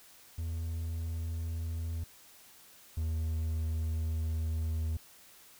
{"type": "tone pair in turn", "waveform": "triangle", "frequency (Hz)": [82.41, 80.02], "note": ["E2", "D#2"], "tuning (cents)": [0, 49], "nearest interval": "minor second", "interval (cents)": 51, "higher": "first", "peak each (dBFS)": [-31, -28], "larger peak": "second", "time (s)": [[0.38, 2.04], [2.97, 4.97]], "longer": "second", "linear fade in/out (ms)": 5, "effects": ["white hiss -57 dBFS RMS until 5.59 s"]}